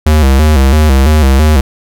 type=tone with vibrato; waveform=square; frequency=71.8 Hz; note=D2; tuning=39 cents flat; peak=-5 dBFS; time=0.06-1.61 s; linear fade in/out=5 ms; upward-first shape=square; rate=3 Hz; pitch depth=120 cents each way; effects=none